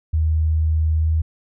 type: tone with pitch glide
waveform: sine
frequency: 78.9 to 79.68 Hz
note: D#2 to D#2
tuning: +25 to +42 cents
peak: -15 dBFS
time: 0.13-1.22 s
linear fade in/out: 10 ms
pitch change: +17 cents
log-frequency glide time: 0.98-1.1 s
effects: none